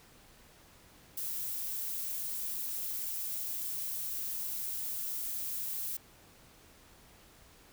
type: noise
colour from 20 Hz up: violet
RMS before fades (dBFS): -37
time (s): 1.17-5.97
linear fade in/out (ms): 5
effects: pink hiss -59 dBFS RMS until 7.72 s